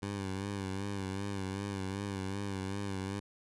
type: tone with vibrato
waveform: 15% pulse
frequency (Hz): 98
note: G2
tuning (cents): 0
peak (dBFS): -29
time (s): 0.02-3.2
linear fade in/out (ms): 10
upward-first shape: sine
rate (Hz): 2.6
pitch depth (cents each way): 57
effects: resampled to 24000 Hz